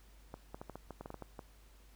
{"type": "clicks", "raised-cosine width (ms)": 1, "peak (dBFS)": -30, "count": 12, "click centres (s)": [0.341, 0.545, 0.615, 0.697, 0.756, 0.907, 1.01, 1.059, 1.104, 1.143, 1.223, 1.392], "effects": ["added 50 Hz sine -58 dBFS peak until 1.95 s", "pink hiss -66 dBFS RMS until 1.95 s"]}